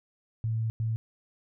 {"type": "tone bursts at uneven times", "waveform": "sine", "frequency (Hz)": 112.1, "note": "A2", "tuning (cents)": 33, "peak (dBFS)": -26, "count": 2, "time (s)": [[0.44, 0.7], [0.8, 0.96]], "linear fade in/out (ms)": 0, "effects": []}